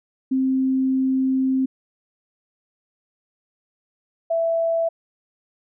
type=tone pair in turn; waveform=sine; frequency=263 / 662.7 Hz; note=C4 / E5; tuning=+9 / +9 cents; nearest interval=octave + major third; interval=1600 cents; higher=second; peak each=-17 / -18 dBFS; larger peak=first; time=0.31-1.66 / 4.3-4.89 s; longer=first; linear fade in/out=10 ms; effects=none